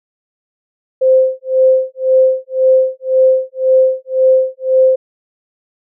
sine tone with tremolo, 521 Hz, C5, 7 cents flat, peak -5 dBFS, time 1.01-4.96 s, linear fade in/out 10 ms, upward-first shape sine, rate 1.9 Hz, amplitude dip 100%, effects none

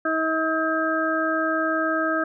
harmonic tone, 319.3 Hz, D#4, 45 cents sharp, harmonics 1 / 2 / 4 / 5, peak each -26 / -26 / -26 / -26 dBFS, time 0.05-2.24 s, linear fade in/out 5 ms, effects none

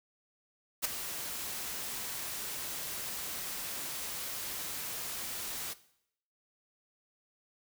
white noise with ADSR envelope, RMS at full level -28 dBFS, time 0.82-5.74 s, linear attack 31 ms, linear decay 6 ms, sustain -11 dB, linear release 18 ms, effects noise-tail reverb RT60 0.7 s tail -17 dB re dry

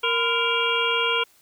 harmonic tone with a mistuned harmonic, 466.2 Hz, A#4, in tune, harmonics 1 / 2 / 3 / 5 / 6 / 7, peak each -27 / -27 / -27 / -27 / -27 / -27 dBFS, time 0.03-1.24 s, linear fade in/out 10 ms, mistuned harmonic 2, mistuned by +140 cents, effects white hiss -58 dBFS RMS until 1.41 s

